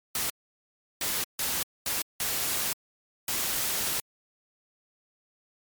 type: noise bursts at uneven times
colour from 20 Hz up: white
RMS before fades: -29 dBFS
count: 6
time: 0.15-0.3 / 1.01-1.24 / 1.39-1.63 / 1.86-2.02 / 2.2-2.73 / 3.28-4 s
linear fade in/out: 2 ms
effects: MP3 96 kbps